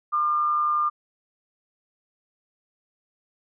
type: tone with amplitude modulation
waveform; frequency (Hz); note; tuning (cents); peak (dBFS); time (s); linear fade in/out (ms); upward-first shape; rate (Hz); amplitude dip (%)
sine; 1200; D6; +37; -18; 0.12-0.9; 20; sine; 151; 40
effects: none